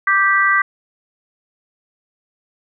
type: chord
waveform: sine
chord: G major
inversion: second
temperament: just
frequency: 1176 / 1568 / 1960 Hz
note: D6 / G6 / B6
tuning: +2 / 0 / -14 cents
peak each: -16 dBFS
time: 0.07-0.62 s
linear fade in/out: 5 ms
effects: none